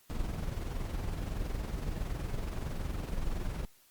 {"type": "noise with amplitude modulation", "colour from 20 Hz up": "brown", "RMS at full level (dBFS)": -33, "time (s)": [0.1, 3.65], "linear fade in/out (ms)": 0, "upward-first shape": "sine", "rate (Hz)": 21.5, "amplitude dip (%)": 50, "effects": ["white hiss -64 dBFS RMS until 3.9 s", "Opus 48 kbps"]}